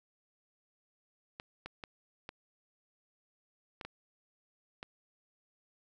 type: clicks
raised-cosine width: 0.3 ms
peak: -26 dBFS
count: 7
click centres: 1.399 / 1.66 / 1.838 / 2.291 / 3.812 / 3.85 / 4.829 s
effects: none